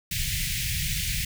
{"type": "band-stop noise", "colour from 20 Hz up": "pink", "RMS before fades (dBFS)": -28, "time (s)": [0.11, 1.25], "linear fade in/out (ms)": 5, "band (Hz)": [170, 1900], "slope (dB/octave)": 48, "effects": []}